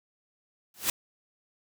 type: noise with exponential growth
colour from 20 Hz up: white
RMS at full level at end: -22 dBFS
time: 0.74-0.9 s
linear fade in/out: 2 ms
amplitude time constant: 34 ms
effects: none